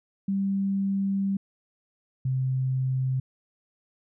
sine tone pair in turn, 196 / 130.52 Hz, G3 / C3, 0 / -4 cents, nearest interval perfect fifth, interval 704 cents, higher first, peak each -23 dBFS, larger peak neither, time 0.28-1.37 / 2.25-3.2 s, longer first, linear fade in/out 5 ms, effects none

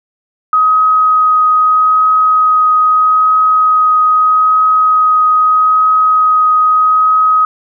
sine tone with vibrato, 1260 Hz, D#6, 21 cents sharp, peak -6 dBFS, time 0.53-7.45 s, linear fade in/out 2 ms, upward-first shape triangle, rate 0.79 Hz, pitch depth 10 cents each way, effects none

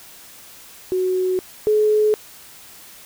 sine tone pair in turn, 370 / 426 Hz, F#4 / G#4, 0 / +44 cents, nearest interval major second, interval 244 cents, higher second, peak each -17 / -13 dBFS, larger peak second, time 0.92-1.39 / 1.67-2.14 s, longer neither, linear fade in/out 0 ms, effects white hiss -43 dBFS RMS until 3.05 s

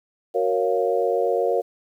sine chord, Gb major seventh, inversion none, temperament equal, 370 / 466.2 / 554.4 / 698.5 Hz, Gb4 / Bb4 / Db5 / F5, 0 / 0 / 0 / 0 cents, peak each -26 / -22 / -24 / -26 dBFS, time 0.34-1.62 s, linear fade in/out 20 ms, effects 9-bit

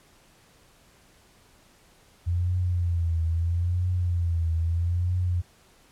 sine tone with vibrato, 86 Hz, F2, 26 cents flat, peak -22 dBFS, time 2.26-5.42 s, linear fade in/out 20 ms, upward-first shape triangle, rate 0.77 Hz, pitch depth 96 cents each way, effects pink hiss -58 dBFS RMS until 5.91 s + low-pass 12000 Hz 12 dB/octave

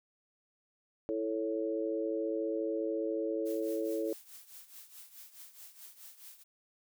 sine chord, A major, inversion second, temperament equal, 329.6 / 440 / 554.4 Hz, E4 / A4 / C#5, 0 / 0 / 0 cents, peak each -35 / -35 / -37 dBFS, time 1.09-4.13 s, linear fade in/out 0 ms
blue noise with tremolo, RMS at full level -49 dBFS, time 3.45-6.44 s, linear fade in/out 20 ms, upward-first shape triangle, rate 4.7 Hz, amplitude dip 80%
effects none

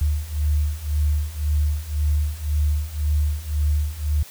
sine beating tone pair, 73.42 / 75.32 Hz, D2 / D2, 0 / +44 cents, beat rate 1.9 Hz, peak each -23 / -21 dBFS, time 0.01-4.23 s, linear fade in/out 5 ms, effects white hiss -43 dBFS RMS until 4.3 s

